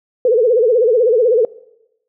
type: tone with vibrato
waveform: sine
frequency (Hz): 468.9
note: A#4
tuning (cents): +10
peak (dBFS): -9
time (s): 0.25-1.45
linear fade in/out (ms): 2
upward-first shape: sine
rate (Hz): 16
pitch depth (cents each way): 160
effects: noise-tail reverb RT60 0.9 s tail -21 dB re dry